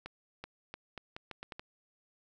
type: accelerating click train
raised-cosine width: 0.3 ms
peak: -26 dBFS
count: 9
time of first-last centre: 0.06-1.595 s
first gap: 380 ms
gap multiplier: 0.79
effects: none